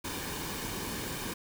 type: noise with comb filter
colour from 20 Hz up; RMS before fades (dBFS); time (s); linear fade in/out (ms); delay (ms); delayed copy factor
pink; -37; 0.04-1.34; 10; 1.5; -0.5
effects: none